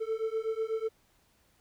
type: beating tone pair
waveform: triangle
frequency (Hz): 440 / 448.1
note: A4 / A4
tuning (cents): 0 / +32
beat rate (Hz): 8.1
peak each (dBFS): -31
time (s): 0-0.89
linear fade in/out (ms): 20
effects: pink hiss -68 dBFS RMS until 1.6 s